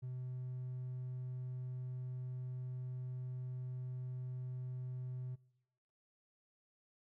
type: tone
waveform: triangle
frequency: 126.9 Hz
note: B2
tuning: 47 cents sharp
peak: -38 dBFS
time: 0.02-5.36 s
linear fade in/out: 20 ms
effects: noise-tail reverb RT60 0.9 s tail -25 dB re dry + tanh soft clip ceiling -35 dBFS